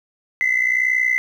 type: tone pair together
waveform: sine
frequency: 2000 / 2061 Hz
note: B6 / C7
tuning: +21 / -27 cents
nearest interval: minor second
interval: 52 cents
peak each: -18 / -17 dBFS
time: 0.41-1.18 s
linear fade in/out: 0 ms
effects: tanh soft clip ceiling -10 dBFS + 8-bit